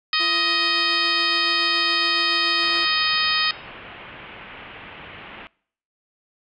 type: harmonic tone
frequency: 626 Hz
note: D#5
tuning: 10 cents sharp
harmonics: 2 / 3 / 4 / 5 / 6 / 7 / 8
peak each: -26 / -26 / -26 / -26 / -26 / -26 / -26 dBFS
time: 0.13-3.51 s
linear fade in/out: 2 ms
type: tone with tremolo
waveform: sawtooth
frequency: 339.8 Hz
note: F4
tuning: 47 cents flat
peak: -27 dBFS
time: 0.19-2.86 s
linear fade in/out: 20 ms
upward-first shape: sine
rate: 7.1 Hz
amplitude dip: 30%
type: low-pass noise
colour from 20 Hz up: white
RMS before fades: -40 dBFS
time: 2.63-5.47 s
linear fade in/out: 0 ms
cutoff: 3000 Hz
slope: 48 dB/octave
effects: noise-tail reverb RT60 0.6 s tail -24 dB re dry + resampled to 22050 Hz